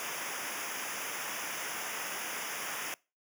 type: noise with comb filter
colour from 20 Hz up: pink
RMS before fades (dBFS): -38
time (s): 0-2.94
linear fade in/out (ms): 0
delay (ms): 0.24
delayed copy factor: -1
effects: noise-tail reverb RT60 0.3 s tail -24 dB re dry + high-pass 150 Hz 12 dB/octave